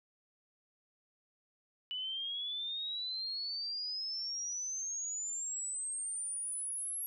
sine exponential sweep, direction up, 2960 to 11360 Hz, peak -36 dBFS, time 1.91-7.06 s, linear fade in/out 0 ms, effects none

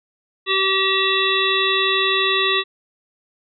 harmonic tone, 384.2 Hz, G4, 35 cents flat, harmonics 1 / 3 / 5 / 7 / 9 / 10, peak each -23 / -23 / -23 / -23 / -23 / -23 dBFS, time 0.46-2.64 s, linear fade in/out 50 ms, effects none

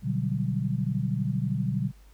sine chord, G major seventh, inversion first, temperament equal with one note detuned, 123.47 / 146.83 / 183.4 / 196 Hz, B2 / D3 / F#3 / G3, 0 / 0 / -15 / 0 cents, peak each -29 / -30 / -31 / -32 dBFS, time 0.02-1.92 s, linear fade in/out 50 ms, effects added 50 Hz sine -50 dBFS peak until 2.13 s + pink hiss -62 dBFS RMS until 2.13 s

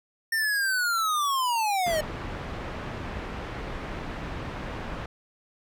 square linear sweep, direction down, 1822 to 600 Hz, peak -24 dBFS, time 0.32-2.01 s, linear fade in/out 5 ms
pink low-pass noise, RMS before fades -35 dBFS, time 1.86-5.06 s, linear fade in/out 5 ms, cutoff 2200 Hz, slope 12 dB/octave
effects none

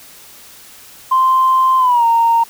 sine tone with pitch glide, 1043 to 923.9 Hz, C6 to A#5, -6 to -16 cents, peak -8 dBFS, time 1.11-2.44 s, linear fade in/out 10 ms, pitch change -210 cents, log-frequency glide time 1.78-2.05 s, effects tanh soft clip ceiling -4 dBFS + white hiss -40 dBFS RMS until 2.49 s

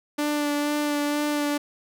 sawtooth tone with vibrato, 293.7 Hz, D4, in tune, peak -19 dBFS, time 0.18-1.58 s, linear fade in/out 10 ms, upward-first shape sine, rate 2.1 Hz, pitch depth 16 cents each way, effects none

